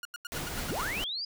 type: tone bursts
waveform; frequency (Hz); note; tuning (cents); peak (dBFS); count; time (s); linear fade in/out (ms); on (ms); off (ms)
sawtooth; 1431; F6; +42; -33; 8; 0.03-0.815; 2; 22; 87
type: noise with tremolo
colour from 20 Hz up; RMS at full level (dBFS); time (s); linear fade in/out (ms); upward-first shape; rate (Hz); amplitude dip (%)
pink; -35; 0.32-1.04; 0; triangle; 4.4; 30
type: linear sweep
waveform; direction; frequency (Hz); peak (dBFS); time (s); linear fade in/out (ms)
sine; up; 62.9 to 4978; -32; 0.69-1.25; 5
effects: none